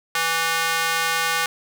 square tone with high-pass filter, 164.81 Hz, E3, in tune, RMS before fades -22 dBFS, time 0.15-1.46 s, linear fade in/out 2 ms, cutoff 1300 Hz, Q 1.2, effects none

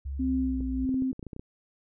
sine tone with pitch glide, 68.7 to 60.5 Hz, C#2 to B1, -15 to -35 cents, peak -31 dBFS, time 0.05-0.86 s, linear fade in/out 10 ms, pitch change -220 cents, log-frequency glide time 0.31-0.63 s
sine tone with tremolo, 261 Hz, C4, 4 cents flat, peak -24 dBFS, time 0.19-1.12 s, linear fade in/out 10 ms, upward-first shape sine, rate 1.6 Hz, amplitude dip 50%
clicks, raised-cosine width 3 ms, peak -26 dBFS, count 11, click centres 0.607 / 0.892 / 0.943 / 1.022 / 1.129 / 1.194 / 1.228 / 1.267 / 1.332 / 1.364 / 1.395 s
effects none

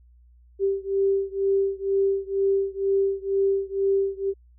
sine beating tone pair, 391.1 / 393.2 Hz, G4 / G4, -4 / +5 cents, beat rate 2.1 Hz, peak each -23 / -24 dBFS, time 0.59-4.34 s, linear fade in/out 50 ms, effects added 60 Hz sine -51 dBFS peak until 4.58 s

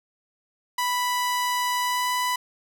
sawtooth tone with pitch glide, 987.8 to 994.1 Hz, B5 to B5, 0 to +11 cents, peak -19 dBFS, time 0.78-2.36 s, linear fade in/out 5 ms, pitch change +11 cents, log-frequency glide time 1.81-2.1 s, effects none

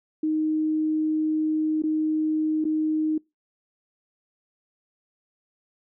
sine tone with dropouts, 311.1 Hz, D#4, in tune, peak -21 dBFS, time 0.23-3.18 s, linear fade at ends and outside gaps 5 ms, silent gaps 1.822-1.836 / 2.643-2.651 s, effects noise-tail reverb RT60 0.2 s tail -24 dB re dry

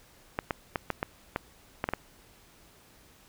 clicks, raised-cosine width 0.5 ms, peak -13 dBFS, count 9, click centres 0.389 / 0.508 / 0.758 / 0.903 / 1.029 / 1.361 / 1.841 / 1.889 / 1.936 s, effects pink hiss -58 dBFS RMS until 3.28 s

